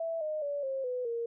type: tone with pitch steps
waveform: sine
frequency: 659.3 / 615.1 / 574 / 535.5 / 499.7 / 466.2 Hz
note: E5 / D#5 / D5 / C5 / B4 / A#4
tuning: 0 / -20 / -40 / +40 / +20 / 0 cents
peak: -31 dBFS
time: 0-1.26 s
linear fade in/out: 5 ms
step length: 210 ms
effects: none